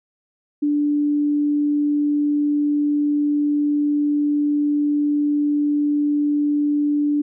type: tone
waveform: sine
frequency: 293.1 Hz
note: D4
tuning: 3 cents flat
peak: -16 dBFS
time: 0.62-7.22 s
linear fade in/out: 10 ms
effects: none

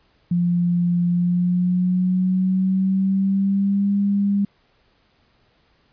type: tone with pitch glide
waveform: sine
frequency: 174.61 to 200.6 Hz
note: F3 to G3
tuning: 0 to +40 cents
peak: -16 dBFS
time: 0.31-4.45 s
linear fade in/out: 5 ms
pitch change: +240 cents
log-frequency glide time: 1.08-3.93 s
effects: pink hiss -61 dBFS RMS until 5.92 s + resampled to 11025 Hz

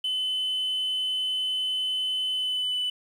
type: tone with pitch glide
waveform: sine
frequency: 3030 to 2990 Hz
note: F#7 to F#7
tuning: +40 to +17 cents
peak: -23 dBFS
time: 0.04-2.9 s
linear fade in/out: 5 ms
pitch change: -23 cents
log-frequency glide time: 2.32-2.79 s
effects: tanh soft clip ceiling -23 dBFS + 9-bit

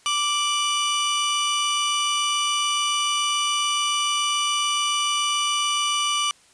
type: tone pair together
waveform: sawtooth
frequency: 1173 / 2956 Hz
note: D6 / F#7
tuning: -2 / -2 cents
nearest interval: octave + major third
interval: 1600 cents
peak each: -20 dBFS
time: 0.06-6.31 s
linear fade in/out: 0 ms
effects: white hiss -55 dBFS RMS until 6.53 s + resampled to 22050 Hz

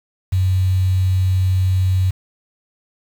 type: tone with quantisation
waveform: sine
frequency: 93.3 Hz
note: F#2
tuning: 15 cents sharp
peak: -13 dBFS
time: 0.32-2.11 s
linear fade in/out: 10 ms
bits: 6
effects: none

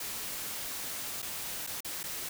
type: noise with dropouts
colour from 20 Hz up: white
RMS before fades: -38 dBFS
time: 0-2.29 s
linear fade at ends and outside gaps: 5 ms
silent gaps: 1.22-1.225 / 1.667-1.672 / 1.806-1.846 / 2.032-2.038 s
effects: none

